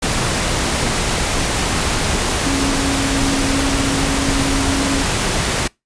sine tone in noise, 273.6 Hz, C#4, 23 cents flat, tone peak -19 dBFS, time 2.45-5.04 s, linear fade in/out 10 ms, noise pink, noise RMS -18 dBFS, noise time 0.02-5.68 s, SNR -4 dB, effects noise-tail reverb RT60 0.2 s tail -25 dB re dry + resampled to 22050 Hz

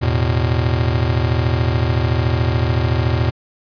square chord, E suspended fourth, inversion none, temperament just, 82.41 / 109.88 / 123.61 Hz, E2 / A2 / B2, 0 / -2 / +2 cents, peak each -20 dBFS, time 0.01-3.31 s, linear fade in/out 20 ms, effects resampled to 11025 Hz

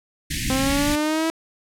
pink band-stop noise, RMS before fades -25 dBFS, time 0.3-0.96 s, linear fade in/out 10 ms, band 320 to 1700 Hz, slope 96 dB/octave
sawtooth linear sweep, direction up, 259.6 to 327.2 Hz, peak -16 dBFS, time 0.5-1.3 s, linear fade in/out 0 ms
effects low-pass 12000 Hz 12 dB/octave

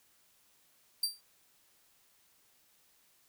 sawtooth tone with exponential decay, 4699 Hz, D8, in tune, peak -23 dBFS, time 1.03-1.21 s, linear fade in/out 5 ms, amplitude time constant 37 ms, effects white hiss -68 dBFS RMS until 3.28 s

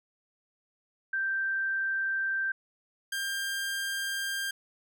sine / sawtooth tone pair in turn, 1568 / 1595.4 Hz, G6 / G6, 0 / +30 cents, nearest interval unison, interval 30 cents, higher second, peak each -27 dBFS, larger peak neither, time 1.13-2.52 / 3.12-4.51 s, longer neither, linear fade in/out 5 ms, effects none

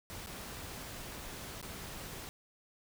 pink noise with dropouts, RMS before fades -45 dBFS, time 0.1-2.29 s, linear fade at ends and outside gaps 0 ms, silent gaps 0.262-0.271 / 1.614-1.627 s, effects none

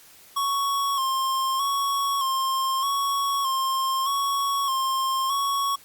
square tone with vibrato, 1087 Hz, C#6, 34 cents flat, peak -23 dBFS, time 0.36-5.76 s, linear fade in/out 10 ms, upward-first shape square, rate 0.81 Hz, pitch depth 41 cents each way, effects white hiss -51 dBFS RMS until 5.84 s + Opus 48 kbps

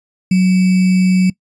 sine tone with sample-and-hold, 185 Hz, F#3, in tune, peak -8 dBFS, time 0.31-1.3 s, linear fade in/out 5 ms, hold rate 2450 Hz, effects noise-tail reverb RT60 0.1 s tail -21 dB re dry + resampled to 22050 Hz

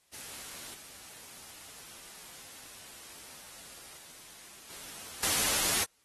white noise with level steps, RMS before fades -44 / -49 / -51 / -45 / -28 dBFS, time 0.12-5.85 s, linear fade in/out 20 ms, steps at 0.74 / 3.97 / 4.7 / 5.23 s, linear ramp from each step 2 ms, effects white hiss -69 dBFS RMS until 6.04 s + AAC 32 kbps

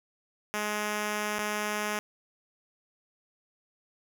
5% pulse tone with dropouts, 210 Hz, G#3, 19 cents sharp, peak -18 dBFS, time 0.54-1.99 s, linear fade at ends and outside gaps 0 ms, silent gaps 1.384-1.392 s, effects 10-bit

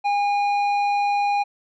sine tone with hard clipping, 814 Hz, G#5, 35 cents flat, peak -20 dBFS, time 0.04-1.44 s, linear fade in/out 20 ms, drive 8 dB, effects resampled to 16000 Hz

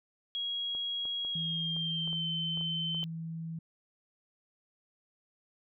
sine tone with pitch glide, 3300 to 3079 Hz, G#7 to G7, -12 to -32 cents, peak -32 dBFS, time 0.35-3.04 s, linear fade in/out 0 ms, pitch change -120 cents, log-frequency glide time 1.3-2.26 s
clicks, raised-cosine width 1 ms, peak -36 dBFS, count 10, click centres 0.75 / 1.054 / 1.249 / 1.765 / 2.076 / 2.13 / 2.574 / 2.611 / 2.947 / 3.031 s
sine tone, 163.5 Hz, E3, 14 cents flat, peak -36 dBFS, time 1.35-3.59 s, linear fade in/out 5 ms
effects none

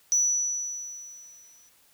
sine tone with exponential decay, 5920 Hz, F#8, in tune, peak -16 dBFS, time 0.12-1.69 s, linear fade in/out 0 ms, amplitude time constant 340 ms, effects tanh soft clip ceiling -18 dBFS + white hiss -61 dBFS RMS until 1.93 s

